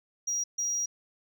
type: tone bursts at uneven times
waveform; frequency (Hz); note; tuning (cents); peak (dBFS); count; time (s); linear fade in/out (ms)
sine; 5730; F8; +44; -25; 2; 0.27-0.44 / 0.58-0.86; 10
effects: tanh soft clip ceiling -26 dBFS